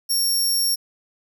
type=tone; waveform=20% pulse; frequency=5520 Hz; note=F8; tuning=21 cents flat; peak=-13 dBFS; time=0.09-0.76 s; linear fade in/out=20 ms; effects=none